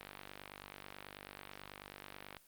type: click train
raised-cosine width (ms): 0.3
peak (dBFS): -30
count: 117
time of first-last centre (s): 0.01-2.368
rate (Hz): 49.2
effects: white hiss -66 dBFS RMS until 2.47 s + Opus 24 kbps